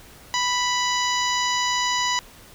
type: harmonic tone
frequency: 987.8 Hz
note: B5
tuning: in tune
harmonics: 1 / 2 / 3 / 4 / 5 / 6 / 7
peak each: -24 / -27 / -29 / -30 / -31 / -32 / -32 dBFS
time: 0.34-2.19 s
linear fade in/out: 0 ms
effects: pink hiss -47 dBFS RMS until 2.54 s